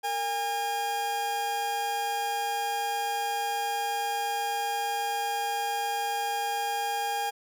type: tone pair together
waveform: 40% pulse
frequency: 460.1 / 811.9 Hz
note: A#4 / G#5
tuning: -23 / -39 cents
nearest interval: minor seventh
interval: 984 cents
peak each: -38 / -27 dBFS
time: 0.03-7.31 s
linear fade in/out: 20 ms
effects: none